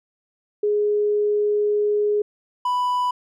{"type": "tone pair in turn", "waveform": ["sine", "triangle"], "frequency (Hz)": [416.5, 990.6], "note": ["G#4", "B5"], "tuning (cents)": [5, 5], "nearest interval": "octave + minor third", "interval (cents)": 1500, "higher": "second", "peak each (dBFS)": -17, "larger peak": "neither", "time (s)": [[0.63, 2.22], [2.65, 3.11]], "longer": "first", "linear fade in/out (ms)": 5, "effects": []}